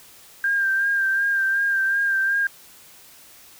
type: tone with vibrato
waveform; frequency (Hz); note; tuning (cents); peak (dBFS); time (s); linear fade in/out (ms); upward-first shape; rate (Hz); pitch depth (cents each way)
sine; 1592; G6; +26; -18; 0.44-2.47; 2; sine; 2.7; 31
effects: white hiss -48 dBFS RMS until 3.59 s